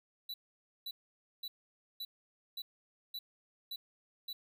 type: tone bursts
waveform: square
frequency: 3957 Hz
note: B7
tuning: 3 cents sharp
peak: -40 dBFS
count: 8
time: 0.29-4.33 s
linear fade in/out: 5 ms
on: 50 ms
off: 520 ms
effects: none

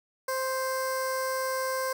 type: tone with notch filter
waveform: 15% pulse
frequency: 523.3 Hz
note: C5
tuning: in tune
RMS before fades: -30 dBFS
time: 0.28-1.93 s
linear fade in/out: 5 ms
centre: 2800 Hz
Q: 0.78
effects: 10-bit

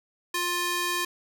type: tone with high-pass filter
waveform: square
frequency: 351.8 Hz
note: F4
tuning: 13 cents sharp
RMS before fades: -28 dBFS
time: 0.34-1.05 s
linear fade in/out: 5 ms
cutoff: 980 Hz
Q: 0.59
effects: none

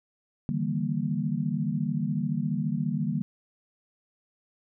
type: chord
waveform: sine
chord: E half-diminished seventh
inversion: third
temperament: equal with one note detuned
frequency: 146.83 / 161.05 / 196 / 233.1 Hz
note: D3 / E3 / G3 / Bb3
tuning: 0 / -40 / 0 / 0 cents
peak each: -31 dBFS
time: 0.49-3.22 s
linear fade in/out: 0 ms
effects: none

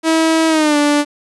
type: tone with pitch glide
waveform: sawtooth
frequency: 322.8 to 292.6 Hz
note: E4 to D4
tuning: -36 to -6 cents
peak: -7 dBFS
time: 0.03-1.05 s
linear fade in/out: 50 ms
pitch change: -170 cents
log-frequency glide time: 0.48-0.77 s
effects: resampled to 24000 Hz + 8-bit

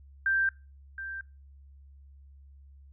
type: tone with echo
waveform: sine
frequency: 1574 Hz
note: G6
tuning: 7 cents sharp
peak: -23 dBFS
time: 0.26-0.49 s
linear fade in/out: 2 ms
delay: 720 ms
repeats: 1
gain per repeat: -12 dB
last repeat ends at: 1.21 s
effects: noise-tail reverb RT60 0.3 s tail -24 dB re dry + added 69 Hz sine -50 dBFS peak until 2.92 s

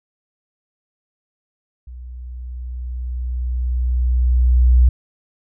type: tone with level ramp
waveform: sine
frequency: 61.74 Hz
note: B1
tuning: in tune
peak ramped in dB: -32 to -7 dBFS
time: 1.87-4.89 s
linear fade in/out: 5 ms
effects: none

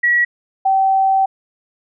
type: tone pair in turn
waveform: sine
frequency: 1924 / 771.5 Hz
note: B6 / G5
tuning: -46 / -28 cents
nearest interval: octave + major third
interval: 1582 cents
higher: first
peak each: -11 dBFS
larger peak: neither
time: 0.03-0.25 / 0.65-1.26 s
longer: second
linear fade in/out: 10 ms
effects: none

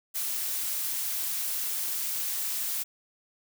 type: noise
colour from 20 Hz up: blue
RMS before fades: -31 dBFS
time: 0.14-2.84 s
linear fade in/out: 20 ms
effects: none

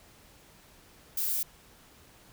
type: noise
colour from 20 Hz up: violet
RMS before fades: -30 dBFS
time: 1.17-1.43 s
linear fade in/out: 5 ms
effects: pink hiss -57 dBFS RMS until 2.32 s

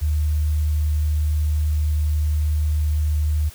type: tone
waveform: sine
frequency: 75.9 Hz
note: D#2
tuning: 42 cents flat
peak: -17 dBFS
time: 0.01-3.5 s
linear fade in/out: 20 ms
effects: white hiss -44 dBFS RMS until 3.54 s

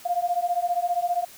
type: beating tone pair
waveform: sine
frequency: 696 / 711 Hz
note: F5 / F5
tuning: -6 / +31 cents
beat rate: 15 Hz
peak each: -25 dBFS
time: 0.05-1.25 s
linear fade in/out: 10 ms
effects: white hiss -47 dBFS RMS until 1.37 s

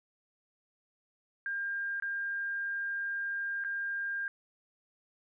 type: tone with dropouts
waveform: sine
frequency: 1603 Hz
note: G6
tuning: 38 cents sharp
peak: -32 dBFS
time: 1.46-4.28 s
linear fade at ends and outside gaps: 1 ms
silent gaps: 2-2.023 / 3.639-3.647 s
effects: none

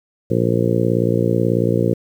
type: harmonic tone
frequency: 58.27 Hz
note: A#1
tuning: in tune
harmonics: 2 / 3 / 4 / 5 / 6 / 7 / 8 / 9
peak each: -20 / -21 / -24 / -25 / -22 / -25 / -22 / -25 dBFS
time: 0.3-1.94 s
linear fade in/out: 10 ms
effects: 8-bit

